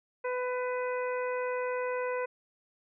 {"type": "harmonic tone", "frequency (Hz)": 499.8, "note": "B4", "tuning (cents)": 21, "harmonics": [1, 2, 3, 4, 5], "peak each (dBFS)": [-31, -37, -41, -43, -45], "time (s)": [0.24, 2.26], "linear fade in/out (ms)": 10, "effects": []}